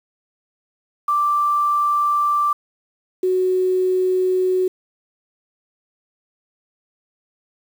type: tone pair in turn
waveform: sine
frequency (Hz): 1174.7 / 370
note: D6 / F#4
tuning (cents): 0 / 0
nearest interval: octave + minor sixth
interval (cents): 2000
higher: first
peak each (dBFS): -15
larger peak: neither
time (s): 1.08-2.53 / 3.23-4.68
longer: neither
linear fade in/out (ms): 5
effects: 7-bit